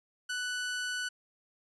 sawtooth tone, 1487 Hz, F#6, 8 cents sharp, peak -29 dBFS, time 0.29-1.09 s, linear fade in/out 10 ms, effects resampled to 22050 Hz

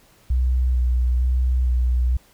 sine tone with vibrato, 62.3 Hz, B1, 16 cents sharp, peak -16 dBFS, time 0.3-2.17 s, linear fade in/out 5 ms, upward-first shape square, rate 1.1 Hz, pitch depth 19 cents each way, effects pink hiss -55 dBFS RMS until 2.33 s

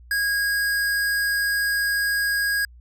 square tone, 1641 Hz, G#6, 21 cents flat, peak -21 dBFS, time 0.11-2.65 s, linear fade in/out 2 ms, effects added 60 Hz sine -44 dBFS peak until 2.8 s

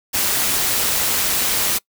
white noise with amplitude modulation, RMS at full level -17 dBFS, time 0.13-1.79 s, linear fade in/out 20 ms, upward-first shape sine, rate 196 Hz, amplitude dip 45%, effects noise-tail reverb RT60 0.1 s tail -24 dB re dry

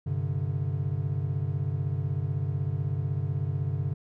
triangle chord, G suspended fourth, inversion none, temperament equal with one note detuned, 97.1 / 130.81 / 146.83 Hz, G2 / C3 / D3, -16 / 0 / 0 cents, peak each -29 dBFS, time 0.06-3.94 s, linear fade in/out 10 ms, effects none

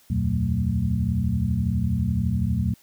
sine tone cluster, 75.2 / 87.2 / 120.4 / 184.1 / 222.4 Hz, D2 / F2 / B2 / F#3 / A3, +42 / -2 / -44 / -8 / +19 cents, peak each -28 / -27 / -25 / -27 / -29 dBFS, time 0.1-2.74 s, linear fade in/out 5 ms, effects white hiss -57 dBFS RMS until 2.82 s

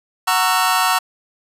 sawtooth chord, F# dominant seventh, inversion none, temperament just, 740 / 925 / 1110 / 1332 Hz, F#5 / A#5 / C#6 / E6, 0 / -14 / +2 / +18 cents, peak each -16 dBFS, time 0.27-0.99 s, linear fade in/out 10 ms, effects resampled to 32000 Hz

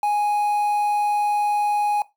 triangle tone with quantisation, 830 Hz, G#5, 1 cent flat, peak -16 dBFS, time 0.03-2.02 s, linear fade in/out 2 ms, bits 7, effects noise-tail reverb RT60 0.2 s tail -17 dB re dry

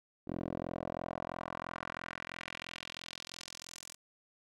10% pulse tone with band-pass filter sweep, 43 Hz, F1, 26 cents flat, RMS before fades -43 dBFS, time 0.27-3.95 s, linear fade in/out 10 ms, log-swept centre 350 to 7900 Hz, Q 1.6, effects none

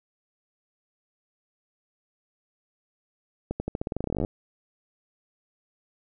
accelerating click train, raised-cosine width 2 ms, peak -15 dBFS, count 21, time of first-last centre 3.51-4.249 s, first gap 90 ms, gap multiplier 0.89, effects none

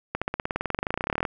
accelerating click train, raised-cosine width 0.5 ms, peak -11 dBFS, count 28, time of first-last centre 0.15-1.252 s, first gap 66 ms, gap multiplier 0.96, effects none

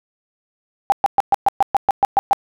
sine tone bursts, 795 Hz, G5, 24 cents sharp, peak -9 dBFS, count 11, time 0.9-2.331 s, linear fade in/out 0 ms, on 21 ms, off 120 ms, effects none

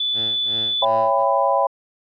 sine tone, 3476 Hz, A7, 22 cents flat, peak -19 dBFS, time 0-0.85 s, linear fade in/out 5 ms
10% pulse tone with tremolo, 111.1 Hz, A2, 17 cents sharp, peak -24 dBFS, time 0.13-1.25 s, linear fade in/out 50 ms, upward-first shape sine, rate 2.7 Hz, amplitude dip 95%
sine chord, C# half-diminished seventh, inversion none, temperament just, 554.4 / 665.2 / 798.3 / 997.9 Hz, C#5 / E5 / G5 / B5, 0 / +16 / +31 / +18 cents, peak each -20 / -22 / -21 / -20 dBFS, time 0.82-1.67 s, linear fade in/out 5 ms
effects resampled to 11025 Hz

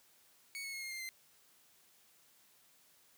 sawtooth tone with pitch steps, 2225 / 2194 / 2164 / 2134 / 2105 / 2076 Hz, C#7 / C#7 / C#7 / C7 / C7 / C7, +6 / -18 / -42 / +34 / +10 / -14 cents, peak -38 dBFS, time 0.55-1.09 s, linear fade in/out 0 ms, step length 90 ms, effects white hiss -67 dBFS RMS until 3.17 s + high-pass 80 Hz 12 dB/octave

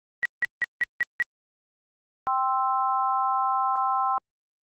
sine tone bursts, 1924 Hz, B6, 46 cents flat, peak -19 dBFS, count 6, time 0.23-1.224 s, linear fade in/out 0 ms, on 24 ms, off 170 ms
sine chord, C major, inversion second, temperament equal, 784 / 1046.5 / 1318.5 Hz, G5 / C6 / E6, 0 / 0 / 0 cents, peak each -26 / -25 / -28 dBFS, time 2.27-4.18 s, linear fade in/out 0 ms
effects Opus 24 kbps

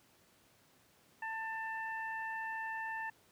harmonic tone, 891 Hz, A5, 22 cents sharp, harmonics 1 / 2 / 3, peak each -41 / -40 / -52 dBFS, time 1.22-3.1 s, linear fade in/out 5 ms, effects pink hiss -67 dBFS RMS until 3.31 s + high-pass 100 Hz 12 dB/octave

